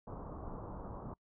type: low-pass noise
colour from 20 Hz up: pink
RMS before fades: -45 dBFS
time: 0.07-1.14 s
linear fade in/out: 5 ms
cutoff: 1200 Hz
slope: 48 dB/octave
effects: noise-tail reverb RT60 0.1 s tail -26 dB re dry